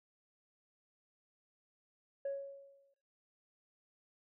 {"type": "tone with exponential decay", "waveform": "sine", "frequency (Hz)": 554.4, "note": "C#5", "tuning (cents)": 0, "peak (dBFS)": -32, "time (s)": [2.25, 2.94], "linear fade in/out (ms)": 5, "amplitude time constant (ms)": 150, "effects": ["noise-tail reverb RT60 0.7 s tail -19 dB re dry", "tanh soft clip ceiling -33 dBFS"]}